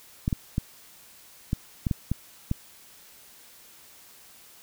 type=clicks; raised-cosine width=5 ms; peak=-12 dBFS; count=8; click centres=0.279 / 0.328 / 0.581 / 1.531 / 1.868 / 1.912 / 2.116 / 2.514 s; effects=white hiss -52 dBFS RMS until 4.62 s